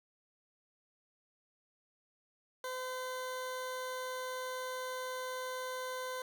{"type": "tone", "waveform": "20% pulse", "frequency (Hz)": 511, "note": "C5", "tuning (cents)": -41, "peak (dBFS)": -33, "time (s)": [2.64, 6.22], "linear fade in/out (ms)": 2, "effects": []}